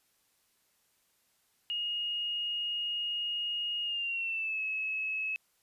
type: tone with pitch glide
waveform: sine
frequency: 2864 to 2581 Hz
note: F7 to E7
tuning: +43 to -37 cents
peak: -31 dBFS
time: 1.7-5.36 s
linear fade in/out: 0 ms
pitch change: -180 cents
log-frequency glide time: 3.83-4.61 s
effects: white hiss -72 dBFS RMS until 5.62 s + resampled to 32000 Hz

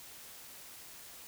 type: silence
effects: white hiss -51 dBFS RMS until 1.27 s

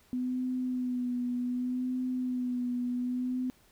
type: tone with vibrato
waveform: sine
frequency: 249.9 Hz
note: B3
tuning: 21 cents sharp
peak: -29 dBFS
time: 0.13-3.5 s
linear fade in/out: 0 ms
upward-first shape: sine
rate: 0.66 Hz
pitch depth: 31 cents each way
effects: pink hiss -63 dBFS RMS until 3.71 s

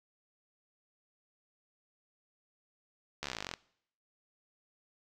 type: slowing click train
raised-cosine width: 0.2 ms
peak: -19 dBFS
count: 18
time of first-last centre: 3.23-3.538 s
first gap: 13 ms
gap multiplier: 1.04
effects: noise-tail reverb RT60 0.7 s tail -23 dB re dry

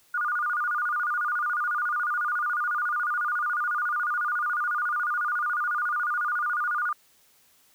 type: tone with vibrato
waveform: sine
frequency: 1318.5 Hz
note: E6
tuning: in tune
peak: -24 dBFS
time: 0.14-6.93 s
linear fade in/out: 5 ms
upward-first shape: square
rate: 14 Hz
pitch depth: 160 cents each way
effects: white hiss -61 dBFS RMS until 7.74 s

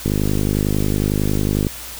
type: click train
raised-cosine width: 3 ms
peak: -6 dBFS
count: 83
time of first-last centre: 0.06-1.668 s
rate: 51 Hz
effects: added 60 Hz sine -40 dBFS peak until 1.99 s + white hiss -33 dBFS RMS until 1.99 s

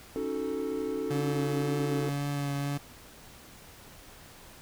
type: chord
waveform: triangle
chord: D# half-diminished seventh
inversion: third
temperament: equal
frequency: 277.2 / 311.1 / 370 / 440 Hz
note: C#4 / D#4 / F#4 / A4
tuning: 0 / 0 / 0 / 0 cents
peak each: -34 / -35 / -36 / -31 dBFS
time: 0.16-2.09 s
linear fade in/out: 0 ms
type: tone with vibrato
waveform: 30% pulse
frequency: 142.3 Hz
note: C#3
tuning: 46 cents sharp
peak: -27 dBFS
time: 1.1-2.78 s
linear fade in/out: 10 ms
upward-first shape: triangle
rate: 1.9 Hz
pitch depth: 17 cents each way
effects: pink hiss -51 dBFS RMS until 4.61 s

